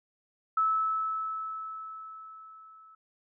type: tone with level ramp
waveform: sine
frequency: 1304 Hz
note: E6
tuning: 19 cents flat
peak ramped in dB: -22 to -52 dBFS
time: 0.57-2.95 s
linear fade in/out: 5 ms
effects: none